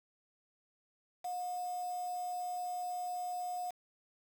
sine tone with quantisation, 719 Hz, F#5, 50 cents flat, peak -36 dBFS, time 1.24-3.71 s, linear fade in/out 10 ms, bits 8, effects none

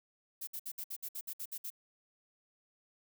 violet noise bursts, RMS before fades -41 dBFS, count 11, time 0.41-1.703 s, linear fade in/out 10 ms, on 63 ms, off 60 ms, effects none

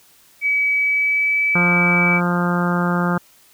sine tone with pitch glide, 2280 to 2300 Hz, C#7 to D7, +48 to -37 cents, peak -15 dBFS, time 0.41-2.21 s, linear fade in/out 50 ms, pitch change +15 cents, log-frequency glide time 0.73-1.42 s
harmonic tone, 175.6 Hz, F3, 10 cents sharp, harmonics 1 / 2 / 3 / 4 / 5 / 6 / 7 / 8 / 9, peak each -18 / -27 / -28 / -30 / -28 / -31 / -26 / -27 / -31 dBFS, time 1.55-3.18 s, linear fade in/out 5 ms
effects white hiss -52 dBFS RMS until 3.53 s

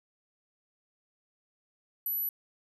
sine tone, 11840 Hz, F#9, in tune, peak -29 dBFS, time 2.06-2.29 s, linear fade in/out 2 ms, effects none

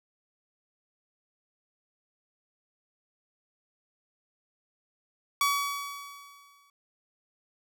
sawtooth tone with exponential decay, 1135 Hz, C#6, 41 cents sharp, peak -18 dBFS, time 5.41-6.7 s, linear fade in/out 2 ms, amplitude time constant 280 ms, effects none

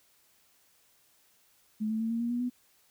sine tone with pitch steps, 215.2 / 220.2 / 225.4 / 230.6 / 236 / 241.6 / 247.2 Hz, A3 / A3 / A3 / A#3 / A#3 / B3 / B3, -38 / +2 / +42 / -19 / +22 / -38 / +2 cents, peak -28 dBFS, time 1.8-2.5 s, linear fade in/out 20 ms, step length 100 ms, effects white hiss -66 dBFS RMS until 2.9 s

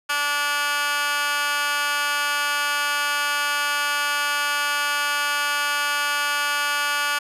15% pulse tone with high-pass filter, 290 Hz, D4, 22 cents flat, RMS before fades -23 dBFS, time 0.09-7.19 s, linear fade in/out 10 ms, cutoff 1600 Hz, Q 2.8, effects resampled to 32000 Hz

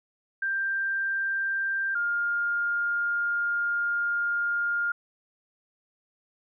sine tone pair in turn, 1580 / 1410.3 Hz, G6 / F6, +13 / +17 cents, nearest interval major second, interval 196 cents, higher first, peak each -25 / -24 dBFS, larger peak second, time 0.42-1.95 / 1.95-4.92 s, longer second, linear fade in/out 5 ms, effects none

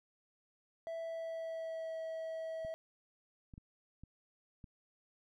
triangle tone with pitch glide, 659.3 to 646.9 Hz, E5 to E5, 0 to -33 cents, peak -37 dBFS, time 0.87-2.74 s, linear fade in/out 0 ms, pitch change -33 cents, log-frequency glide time 0.98-1.99 s
clicks, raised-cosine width 5 ms, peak -39 dBFS, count 5, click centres 2.649 / 3.538 / 3.579 / 4.036 / 4.642 s
effects none

